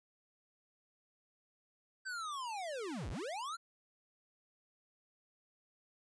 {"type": "linear two-way sweep", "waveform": "square", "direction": "down then up", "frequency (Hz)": [1568, 30.87, 1416], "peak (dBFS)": -40, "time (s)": [2.05, 3.57], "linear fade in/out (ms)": 20, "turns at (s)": 3.1, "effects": ["resampled to 22050 Hz"]}